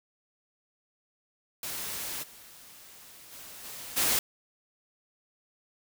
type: noise with level steps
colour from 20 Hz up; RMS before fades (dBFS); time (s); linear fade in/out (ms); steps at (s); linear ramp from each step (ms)
white; -36 / -51 / -46 / -42 / -26; 1.63-4.19; 2; 2.22 / 3.31 / 3.63 / 3.96; 20
effects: none